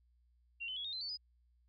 sine tone with pitch steps, 2756 / 3040 / 3354 / 3700 / 4082 / 4503 / 4968 Hz, F7 / F#7 / G#7 / A#7 / C8 / C#8 / D#8, -24 / +46 / +16 / -14 / -44 / +26 / -3 cents, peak -39 dBFS, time 0.6-1.174 s, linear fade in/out 20 ms, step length 82 ms, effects added 60 Hz sine -68 dBFS peak until 1.68 s

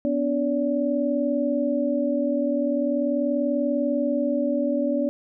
sine tone cluster, 251 / 291.4 / 574 Hz, B3 / D4 / D5, +28 / -13 / -40 cents, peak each -25 dBFS, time 0.05-5.09 s, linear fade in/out 0 ms, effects none

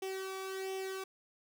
sawtooth tone with flanger, 382 Hz, G4, 45 cents flat, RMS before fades -40 dBFS, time 0.02-1.04 s, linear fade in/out 5 ms, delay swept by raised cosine 0.34 to 0.87 ms, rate 1.4 Hz, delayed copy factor +0.65, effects none

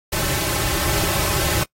pink noise with comb filter, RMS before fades -21 dBFS, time 0.12-1.64 s, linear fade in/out 10 ms, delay 4.2 ms, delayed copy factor -0.85, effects noise-tail reverb RT60 0.1 s tail -23 dB re dry + AAC 48 kbps

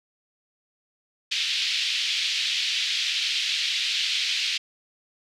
white band-pass noise, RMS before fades -26 dBFS, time 1.31-4.58 s, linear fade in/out 10 ms, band 2500 to 4200 Hz, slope 24 dB/octave, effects none

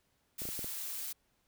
blue noise, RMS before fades -40 dBFS, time 0.38-1.13 s, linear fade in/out 10 ms
clicks, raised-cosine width 2 ms, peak -31 dBFS, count 5, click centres 0.419 / 0.454 / 0.489 / 0.592 / 0.644 s
effects pink hiss -75 dBFS RMS until 1.47 s

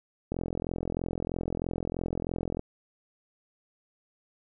click train, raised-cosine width 2 ms, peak -18 dBFS, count 99, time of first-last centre 0.32-2.594 s, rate 43.1 Hz, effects none

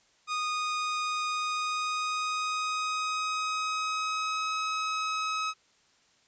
sawtooth tone with pitch glide, 1237 to 1276.2 Hz, D#6 to D#6, -10 to +44 cents, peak -25 dBFS, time 0.27-5.54 s, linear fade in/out 50 ms, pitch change +54 cents, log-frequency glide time 1.39-4.54 s, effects white hiss -65 dBFS RMS until 6.27 s + resampled to 16000 Hz

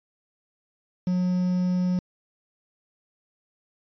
triangle tone with quantisation, 181.1 Hz, F#3, 37 cents flat, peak -19 dBFS, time 1.07-1.99 s, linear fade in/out 2 ms, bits 7, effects resampled to 11025 Hz

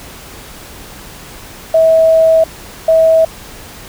sine tone bursts at uneven times, 647 Hz, E5, 32 cents flat, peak -5 dBFS, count 2, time 1.74-2.44 / 2.88-3.25 s, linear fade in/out 5 ms, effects pink hiss -33 dBFS RMS until 3.88 s

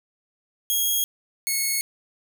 5% pulse tone pair in turn, 3281 / 2190 Hz, G#7 / C#7, -22 / -22 cents, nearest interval perfect fifth, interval 700 cents, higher first, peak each -12 dBFS, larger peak neither, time 0.7-1.04 / 1.47-1.81 s, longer neither, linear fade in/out 0 ms, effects none

